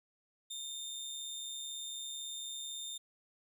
25% pulse tone with amplitude modulation, 3626 Hz, A#7, 49 cents flat, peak -35 dBFS, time 0.5-2.98 s, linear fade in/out 10 ms, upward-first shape sine, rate 138 Hz, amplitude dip 40%, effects none

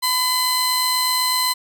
sawtooth tone pair together, 1011 / 4092 Hz, B5 / C8, +40 / -39 cents, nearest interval 2 octaves, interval 2421 cents, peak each -17 dBFS, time 0.02-1.54 s, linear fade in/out 20 ms, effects none

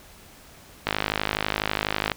click train, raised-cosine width 0.3 ms, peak -6 dBFS, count 66, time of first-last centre 0.87-2.118 s, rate 52.1 Hz, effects pink hiss -49 dBFS RMS until 2.16 s

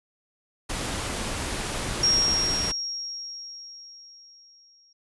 pink noise, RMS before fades -30 dBFS, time 0.69-2.72 s, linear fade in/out 10 ms
sine tone with exponential decay, 5588 Hz, F8, in tune, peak -17 dBFS, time 2.03-4.93 s, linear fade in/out 5 ms, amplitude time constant 630 ms
effects resampled to 24000 Hz

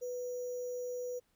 sine tone with sample-and-hold, 493.9 Hz, B4, in tune, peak -36 dBFS, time 0.01-1.2 s, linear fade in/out 20 ms, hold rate 6300 Hz, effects pink hiss -75 dBFS RMS until 1.35 s

